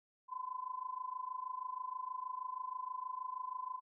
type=tone with amplitude modulation; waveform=sine; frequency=1016 Hz; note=B5; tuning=49 cents sharp; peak=-36 dBFS; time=0.28-3.81 s; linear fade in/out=50 ms; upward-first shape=sine; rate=26.3 Hz; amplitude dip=85%; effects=none